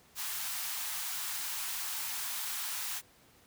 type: high-pass noise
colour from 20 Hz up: white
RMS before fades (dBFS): -37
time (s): 0.15-3.02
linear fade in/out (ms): 50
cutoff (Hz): 760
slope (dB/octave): 48
effects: pink hiss -62 dBFS RMS until 3.46 s + high-pass 60 Hz 12 dB/octave